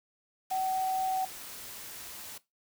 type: tone in noise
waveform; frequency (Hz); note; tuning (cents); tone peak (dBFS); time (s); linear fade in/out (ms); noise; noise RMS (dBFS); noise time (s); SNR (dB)
sine; 756; F#5; +37; -28; 0.51-1.25; 5; white; -44; 0.5-2.38; +13
effects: noise-tail reverb RT60 0.2 s tail -18 dB re dry